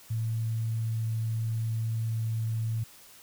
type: tone with sample-and-hold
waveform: sine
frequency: 112.4 Hz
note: A2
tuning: 37 cents sharp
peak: -27 dBFS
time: 0.1-2.84 s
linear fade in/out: 10 ms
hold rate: 11025 Hz
effects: white hiss -53 dBFS RMS until 3.22 s